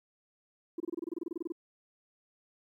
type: tone bursts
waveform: sine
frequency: 337.8 Hz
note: E4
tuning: 42 cents sharp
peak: -31 dBFS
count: 16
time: 0.78-1.522 s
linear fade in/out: 5 ms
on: 22 ms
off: 26 ms
effects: tanh soft clip ceiling -30 dBFS + 12-bit